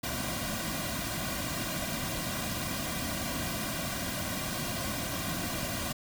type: noise with comb filter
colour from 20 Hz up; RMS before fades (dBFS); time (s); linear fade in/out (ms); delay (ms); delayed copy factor
pink; -34; 0.03-5.93; 10; 2.3; -0.8
effects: none